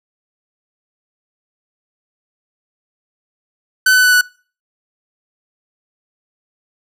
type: tone with pitch steps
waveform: 45% pulse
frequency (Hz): 1514 / 1502.7 / 1491.4 / 1480.3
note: F#6 / F#6 / F#6 / F#6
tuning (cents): +39 / +26 / +13 / 0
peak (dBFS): -8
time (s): 3.86-4.212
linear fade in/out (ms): 5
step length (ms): 88
effects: noise-tail reverb RT60 0.4 s tail -24 dB re dry